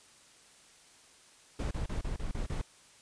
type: noise bursts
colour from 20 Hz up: brown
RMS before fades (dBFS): -34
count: 7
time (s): 1.59-2.616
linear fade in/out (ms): 5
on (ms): 120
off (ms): 31
effects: white hiss -59 dBFS RMS until 3.01 s + resampled to 22050 Hz